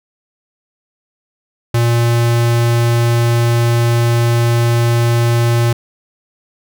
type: tone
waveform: square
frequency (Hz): 117.9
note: A#2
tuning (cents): +20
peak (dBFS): -11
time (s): 1.74-5.73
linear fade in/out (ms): 5
effects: none